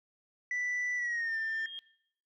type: tone with pitch glide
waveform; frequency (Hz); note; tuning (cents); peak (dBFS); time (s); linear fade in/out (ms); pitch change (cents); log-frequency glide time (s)
sine; 1975.5 to 1790.7; B6 to A6; 0 to +30; -29; 0.51-1.66; 2; -170; 0.96-1.36
type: tone with exponential growth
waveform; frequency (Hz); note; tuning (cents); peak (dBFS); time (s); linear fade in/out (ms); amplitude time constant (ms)
sine; 3234; G#7; -47; -37; 1.14-1.79; 0; 140
effects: noise-tail reverb RT60 0.7 s tail -20 dB re dry + tanh soft clip ceiling -29 dBFS